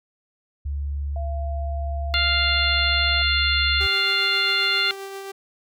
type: tone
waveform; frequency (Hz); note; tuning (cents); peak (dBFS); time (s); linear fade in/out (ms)
sine; 71.1; C#2; +45; -24; 0.65-3.87; 10
type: tone with pitch glide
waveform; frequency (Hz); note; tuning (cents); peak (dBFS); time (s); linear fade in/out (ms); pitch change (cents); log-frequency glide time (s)
sine; 680 to 686.3; F5 to F5; -46 to -30; -32; 1.16-3.22; 2; +16; 1.26-2.26
type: harmonic tone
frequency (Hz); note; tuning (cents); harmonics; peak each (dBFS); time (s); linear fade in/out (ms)
698.5; F5; 0; 2 / 3 / 4 / 5 / 6; -25 / -25 / -25 / -25 / -25; 2.14-4.91; 0
type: tone with tremolo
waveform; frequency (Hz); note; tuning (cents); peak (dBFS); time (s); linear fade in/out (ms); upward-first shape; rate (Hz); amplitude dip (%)
sawtooth; 391.1; G4; -4; -27; 3.8-5.32; 10; triangle; 7.5; 35
effects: none